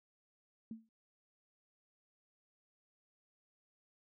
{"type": "tone with exponential decay", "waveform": "sine", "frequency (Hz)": 223.7, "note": "A3", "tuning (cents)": 29, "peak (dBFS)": -39, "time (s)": [0.71, 0.89], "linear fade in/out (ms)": 2, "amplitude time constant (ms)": 38, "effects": []}